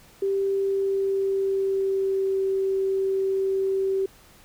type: tone with pitch glide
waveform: sine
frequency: 392 to 385.9 Hz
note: G4 to G4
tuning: 0 to -27 cents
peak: -21 dBFS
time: 0.22-4.06 s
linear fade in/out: 5 ms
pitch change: -27 cents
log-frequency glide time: 0.54-2.41 s
effects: pink hiss -53 dBFS RMS until 4.44 s